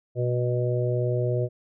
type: harmonic tone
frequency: 122.9 Hz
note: B2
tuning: 8 cents flat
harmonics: 1 / 3 / 4 / 5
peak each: -24 / -29 / -30 / -31 dBFS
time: 0.15-1.49 s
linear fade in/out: 50 ms
effects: none